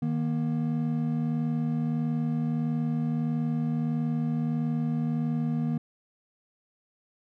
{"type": "tone pair together", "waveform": "triangle", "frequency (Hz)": [155.64, 237.2], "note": ["D#3", "A#3"], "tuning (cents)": [1, 30], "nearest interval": "perfect fifth", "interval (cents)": 729, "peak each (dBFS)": -26, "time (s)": [0.02, 5.78], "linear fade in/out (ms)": 5, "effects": []}